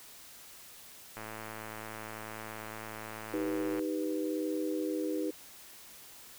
click train, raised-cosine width 0.5 ms, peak -27 dBFS, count 287, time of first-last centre 1.17-3.794 s, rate 109 Hz
sine chord, Eb augmented, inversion none, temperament equal, 311.1 / 392 / 493.9 Hz, Eb4 / G4 / B4, 0 / 0 / 0 cents, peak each -33 / -37 / -37 dBFS, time 3.33-5.31 s, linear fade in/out 10 ms
effects white hiss -52 dBFS RMS until 6.38 s

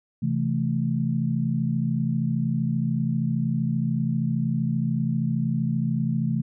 sine chord, A minor, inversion first, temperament just, 132 / 165 / 220 Hz, C3 / E3 / A3, +16 / +2 / 0 cents, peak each -26 dBFS, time 0.22-6.42 s, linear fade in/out 10 ms, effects none

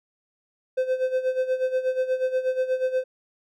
triangle tone with tremolo, 515 Hz, C5, 28 cents flat, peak -17 dBFS, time 0.77-3.04 s, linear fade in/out 10 ms, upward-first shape sine, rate 8.3 Hz, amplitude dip 75%, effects none

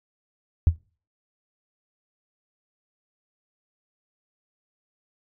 sine tone with exponential decay, 83.1 Hz, E2, 15 cents sharp, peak -8 dBFS, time 0.67-0.76 s, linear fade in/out 0 ms, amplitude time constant 19 ms, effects noise-tail reverb RT60 0.4 s tail -25 dB re dry + tanh soft clip ceiling -6 dBFS

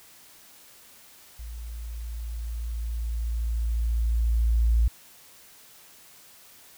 sine tone with level ramp, 57 Hz, A#1, 38 cents flat, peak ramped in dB -35 to -17 dBFS, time 1.39-4.88 s, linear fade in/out 5 ms, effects white hiss -52 dBFS RMS until 6.77 s

